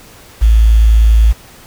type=tone with quantisation; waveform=sine; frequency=55.2 Hz; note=A1; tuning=6 cents sharp; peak=-4 dBFS; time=0.41-1.33 s; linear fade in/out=20 ms; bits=5; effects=pink hiss -39 dBFS RMS until 1.66 s